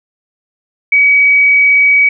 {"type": "tone", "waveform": "sine", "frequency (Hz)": 2269, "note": "C#7", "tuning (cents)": 40, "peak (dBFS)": -5, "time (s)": [0.92, 2.09], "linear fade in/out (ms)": 5, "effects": []}